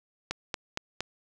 click train, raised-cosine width 0.2 ms, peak -13 dBFS, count 4, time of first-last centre 0.31-1.006 s, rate 4.31 Hz, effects none

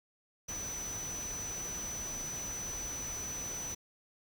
sine tone in noise, 5980 Hz, F#8, 17 cents sharp, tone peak -38 dBFS, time 0.48-3.75 s, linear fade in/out 10 ms, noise pink, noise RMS -45 dBFS, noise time 0.48-3.75 s, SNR +4 dB, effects none

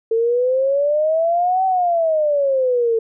sine exponential two-way sweep, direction up then down, 446 to 766 to 446 Hz, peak -14 dBFS, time 0.11-2.99 s, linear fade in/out 5 ms, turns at 1.65 s, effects none

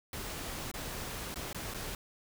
pink noise with dropouts, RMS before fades -40 dBFS, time 0.13-1.95 s, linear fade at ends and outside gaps 2 ms, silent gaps 0.715-0.739 / 1.343-1.358 / 1.53-1.546 / 1.739-1.744 s, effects none

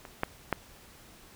clicks, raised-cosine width 0.5 ms, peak -28 / -12 / -11 dBFS, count 3, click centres 0.052 / 0.234 / 0.527 s, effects pink hiss -54 dBFS RMS until 1.35 s

